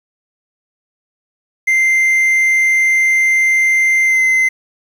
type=tone with pitch glide; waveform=triangle; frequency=2087 to 2062 Hz; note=C7 to C7; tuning=-5 to -26 cents; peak=-8 dBFS; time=1.67-4.49 s; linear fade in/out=10 ms; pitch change=-21 cents; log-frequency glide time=4.05-4.21 s; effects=7-bit